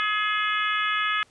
harmonic tone, 422.6 Hz, G#4, 30 cents sharp, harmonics 3 / 4 / 5 / 6 / 7 / 8, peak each -26 / -28 / -30 / -32 / -33 / -34 dBFS, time 0-1.23 s, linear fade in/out 0 ms, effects pink hiss -59 dBFS RMS until 1.3 s + resampled to 22050 Hz

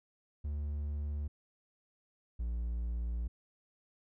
triangle tone pair in turn, 73.42 / 58.27 Hz, D2 / A#1, 0 / 0 cents, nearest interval major third, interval 400 cents, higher first, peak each -32 / -31 dBFS, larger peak second, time 0.44-1.28 / 2.39-3.28 s, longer second, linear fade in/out 10 ms, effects none

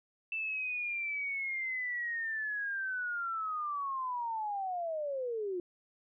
sine linear sweep, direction down, 2660 to 345.4 Hz, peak -33 dBFS, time 0.32-5.6 s, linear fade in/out 2 ms, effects none

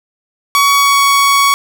sawtooth tone with pitch glide, 1126 to 1118.9 Hz, C#6 to C#6, +27 to +16 cents, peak -4 dBFS, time 0.55-1.54 s, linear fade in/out 0 ms, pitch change -11 cents, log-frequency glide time 0.77-1.02 s, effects none

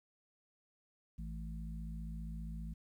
harmonic tone, 55 Hz, A1, in tune, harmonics 1 / 3 / 4, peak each -42 / -46 / -51 dBFS, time 1.18-2.74 s, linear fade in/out 10 ms, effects 12-bit

